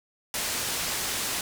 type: low-pass noise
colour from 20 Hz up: white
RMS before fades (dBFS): -30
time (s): 0.34-1.41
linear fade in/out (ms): 2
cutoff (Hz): 10000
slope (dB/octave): 12
effects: none